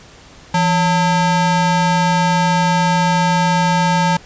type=ring-modulated tone; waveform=square; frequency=364 Hz; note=F#4; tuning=28 cents flat; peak=-10 dBFS; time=0.54-4.17 s; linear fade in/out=5 ms; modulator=533 Hz; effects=pink hiss -42 dBFS RMS until 4.25 s + resampled to 16000 Hz